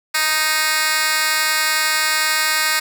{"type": "tone with high-pass filter", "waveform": "10% pulse", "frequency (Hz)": 311.1, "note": "D#4", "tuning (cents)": 0, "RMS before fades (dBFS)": -18, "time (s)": [0.14, 2.8], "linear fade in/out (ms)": 10, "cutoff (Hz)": 2000, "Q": 0.86, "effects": []}